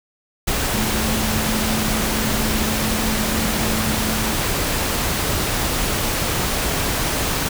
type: tone in noise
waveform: sine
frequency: 218.3 Hz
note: A3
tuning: 13 cents flat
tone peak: -24 dBFS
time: 0.73-4.33 s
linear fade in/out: 10 ms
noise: pink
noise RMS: -21 dBFS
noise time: 0.47-7.49 s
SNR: -6 dB
effects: none